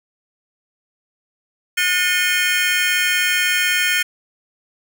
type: tone cluster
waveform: square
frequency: 1448 / 1796 / 2162 / 2467 / 3137 Hz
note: F#6 / A6 / C#7 / D#7 / G7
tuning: -38 / +35 / -44 / -15 / +1 cents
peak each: -23 dBFS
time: 1.77-4.03 s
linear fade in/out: 10 ms
effects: none